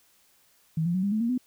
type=tone with pitch steps; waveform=sine; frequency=160.2 / 172.69 / 186.16 / 200.7 / 216.3 / 233.2 / 251.4 Hz; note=E3 / F3 / F#3 / G3 / A3 / A#3 / B3; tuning=-49 / -19 / +11 / +41 / -29 / +1 / +31 cents; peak=-23 dBFS; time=0.77-1.379 s; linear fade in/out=5 ms; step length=87 ms; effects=white hiss -63 dBFS RMS until 1.46 s